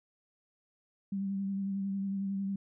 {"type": "tone with vibrato", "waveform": "sine", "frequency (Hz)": 196, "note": "G3", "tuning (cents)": 0, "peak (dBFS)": -31, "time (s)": [1.12, 2.56], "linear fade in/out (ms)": 5, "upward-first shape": "sine", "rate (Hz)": 11, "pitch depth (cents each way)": 23, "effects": []}